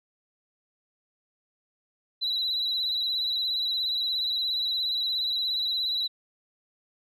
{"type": "tone with vibrato", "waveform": "sine", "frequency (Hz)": 3951, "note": "B7", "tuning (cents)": 0, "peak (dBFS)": -24, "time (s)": [2.21, 6.08], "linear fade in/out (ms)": 20, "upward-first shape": "sine", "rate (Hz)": 17, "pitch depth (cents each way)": 47, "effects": ["tanh soft clip ceiling -21 dBFS"]}